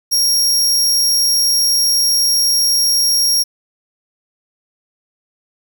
sawtooth tone, 5588 Hz, F8, in tune, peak -9 dBFS, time 0.11-3.44 s, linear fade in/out 20 ms, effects 8-bit

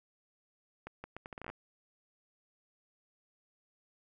accelerating click train, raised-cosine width 0.5 ms, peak -28 dBFS, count 12, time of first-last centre 0.87-1.5 s, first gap 170 ms, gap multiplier 0.74, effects none

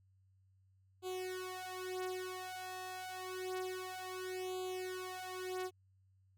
sawtooth tone with flanger, 370 Hz, F#4, in tune, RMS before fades -43 dBFS, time 1.02-5.71 s, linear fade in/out 50 ms, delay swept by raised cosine 0.27 to 4.27 ms, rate 0.28 Hz, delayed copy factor +1, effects added 95 Hz sine -67 dBFS peak until 6.37 s

